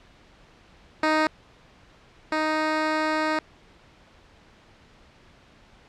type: tone pair in turn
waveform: 10% pulse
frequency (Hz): 311.1 / 311.1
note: D#4 / D#4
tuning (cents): 0 / 0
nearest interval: unison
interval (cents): 0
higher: neither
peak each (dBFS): -11 / -14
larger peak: first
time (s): 1.03-1.27 / 2.32-3.39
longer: second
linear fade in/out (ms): 2
effects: pink hiss -54 dBFS RMS until 5.88 s + low-pass 4000 Hz 12 dB/octave